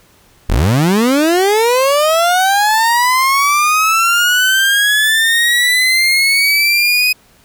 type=linear sweep; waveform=30% pulse; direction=up; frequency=32.06 to 2511 Hz; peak=-7 dBFS; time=0.49-7.13 s; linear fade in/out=10 ms; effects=pink hiss -49 dBFS RMS until 7.44 s